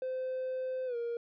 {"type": "tone with pitch glide", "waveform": "triangle", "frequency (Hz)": [516, 470.4], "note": ["C5", "A#4"], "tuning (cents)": [-24, 16], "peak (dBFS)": -30, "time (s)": [0.02, 1.17], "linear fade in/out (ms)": 2, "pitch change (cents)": -160, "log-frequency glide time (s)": [0.86, 0.96], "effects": ["tanh soft clip ceiling -28 dBFS", "resampled to 11025 Hz"]}